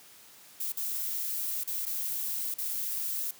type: noise with dropouts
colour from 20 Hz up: violet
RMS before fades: -33 dBFS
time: 0.6-3.31 s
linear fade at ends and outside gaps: 5 ms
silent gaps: 0.722-0.77 / 1.637-1.674 / 1.855-1.865 / 2.542-2.584 s
effects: white hiss -54 dBFS RMS until 3.39 s + high-pass 100 Hz 12 dB/octave